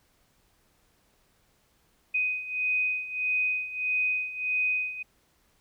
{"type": "beating tone pair", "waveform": "sine", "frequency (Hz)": [2500, 2501.6], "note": ["D#7", "D#7"], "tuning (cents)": [8, 9], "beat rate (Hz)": 1.6, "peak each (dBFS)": [-31, -27], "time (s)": [2.14, 5.03], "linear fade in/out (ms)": 10, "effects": ["pink hiss -67 dBFS RMS until 5.6 s"]}